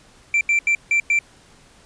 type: tone bursts at uneven times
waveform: triangle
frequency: 2349 Hz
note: D7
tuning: in tune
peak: -13 dBFS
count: 5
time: 0.34-0.41 / 0.49-0.59 / 0.67-0.75 / 0.91-1 / 1.1-1.19 s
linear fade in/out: 2 ms
effects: pink hiss -51 dBFS RMS until 1.85 s + resampled to 22050 Hz